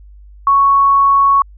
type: tone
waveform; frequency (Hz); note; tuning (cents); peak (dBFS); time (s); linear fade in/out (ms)
sine; 1110; C#6; +2; -7; 0.47-1.42; 2
effects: added 50 Hz sine -36 dBFS peak until 1.57 s